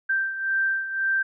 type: beating tone pair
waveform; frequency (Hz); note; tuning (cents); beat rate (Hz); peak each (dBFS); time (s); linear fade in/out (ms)
sine; 1568 / 1569.9; G6 / G6; 0 / +2; 1.9; -23 / -29; 0.09-1.23; 10
effects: none